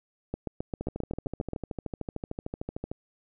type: two click trains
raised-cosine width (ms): 2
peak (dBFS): -18 / -20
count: 10 / 29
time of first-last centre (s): 0.34-1.534 / 0.81-2.915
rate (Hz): 7.54 / 13.3
effects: none